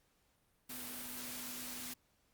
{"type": "tone in noise", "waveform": "sine", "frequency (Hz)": 248.3, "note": "B3", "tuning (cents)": 9, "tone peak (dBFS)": -52, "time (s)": [0.69, 1.94], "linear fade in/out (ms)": 10, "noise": "white", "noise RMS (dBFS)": -45, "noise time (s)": [0.69, 1.94], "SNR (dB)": -10, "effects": ["pink hiss -75 dBFS RMS until 2.33 s", "Opus 48 kbps"]}